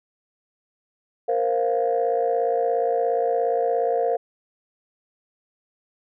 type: chord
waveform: sine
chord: Bb suspended second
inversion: none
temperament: equal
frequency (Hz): 466.2 / 523.3 / 698.5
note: Bb4 / C5 / F5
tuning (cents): 0 / 0 / 0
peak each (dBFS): -22 / -24 / -23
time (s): 1.28-4.17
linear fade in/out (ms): 10
effects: tanh soft clip ceiling -12 dBFS